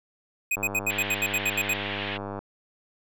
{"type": "tone bursts", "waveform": "square", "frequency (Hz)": 2503, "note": "D#7", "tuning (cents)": 10, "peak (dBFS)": -23, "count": 11, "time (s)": [0.51, 1.736], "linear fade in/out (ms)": 5, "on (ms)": 46, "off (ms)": 72}
{"type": "click train", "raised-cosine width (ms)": 1, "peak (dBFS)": -20, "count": 183, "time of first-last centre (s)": [0.57, 2.39], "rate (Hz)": 100}
{"type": "band-pass noise", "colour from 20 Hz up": "white", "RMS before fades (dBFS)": -34, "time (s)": [0.89, 2.18], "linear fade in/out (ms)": 20, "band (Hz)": [1500, 3400], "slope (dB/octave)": 48}
{"effects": []}